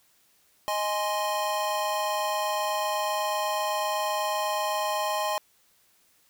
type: chord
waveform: square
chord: Ab major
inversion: second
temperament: equal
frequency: 622.3 / 830.6 / 1046.5 Hz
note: Eb5 / Ab5 / C6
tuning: 0 / 0 / 0 cents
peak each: -31 dBFS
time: 0.68-5.38 s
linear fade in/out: 0 ms
effects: white hiss -64 dBFS RMS until 6.29 s